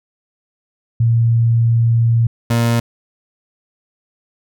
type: tone pair in turn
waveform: sine / 30% pulse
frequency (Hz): 115.9 / 117.11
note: A#2 / A#2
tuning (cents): -10 / +8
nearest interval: unison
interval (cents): 18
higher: second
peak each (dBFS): -10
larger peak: neither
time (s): 1-2.27 / 2.5-2.8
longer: first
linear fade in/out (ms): 5
effects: none